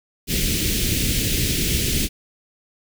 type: band-stop noise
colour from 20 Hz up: pink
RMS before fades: -21 dBFS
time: 0.27-2.09 s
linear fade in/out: 50 ms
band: 380 to 2300 Hz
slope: 24 dB/octave
effects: none